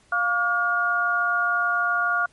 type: tone cluster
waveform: sine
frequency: 702 / 1153 / 1426 Hz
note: F5 / D6 / F6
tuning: +9 / -32 / +36 cents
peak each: -28 / -26 / -21 dBFS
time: 0.12-2.26 s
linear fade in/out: 5 ms
effects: pink hiss -59 dBFS RMS until 2.32 s + MP3 48 kbps